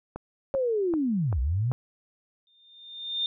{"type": "click train", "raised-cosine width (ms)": 1, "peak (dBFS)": -21, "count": 5, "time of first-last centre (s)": [0.16, 1.716], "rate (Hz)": 2.57}
{"type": "linear two-way sweep", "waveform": "sine", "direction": "down then up", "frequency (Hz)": [554.4, 58.27, 131.7], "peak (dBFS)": -23, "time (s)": [0.54, 1.72], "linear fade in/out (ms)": 0, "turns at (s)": 1.4}
{"type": "tone with exponential growth", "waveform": "sine", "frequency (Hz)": 3621, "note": "A7", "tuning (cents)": 49, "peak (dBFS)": -23, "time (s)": [2.47, 3.26], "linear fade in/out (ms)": 1, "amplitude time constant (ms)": 170}
{"effects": []}